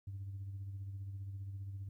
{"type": "tone with tremolo", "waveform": "sine", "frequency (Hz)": 98, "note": "G2", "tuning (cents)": 0, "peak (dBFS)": -38, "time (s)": [0.07, 1.89], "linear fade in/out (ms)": 5, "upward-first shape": "sine", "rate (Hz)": 15, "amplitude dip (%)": 45, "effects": ["tanh soft clip ceiling -38 dBFS", "13-bit"]}